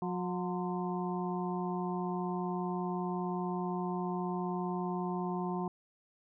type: harmonic tone with a mistuned harmonic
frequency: 180.5 Hz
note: F#3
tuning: 43 cents flat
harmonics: 1 / 2 / 4 / 5 / 6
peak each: -35 / -38 / -41 / -42 / -43 dBFS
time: 0.02-5.68 s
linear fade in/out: 2 ms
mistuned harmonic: 6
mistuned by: -75 cents
effects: none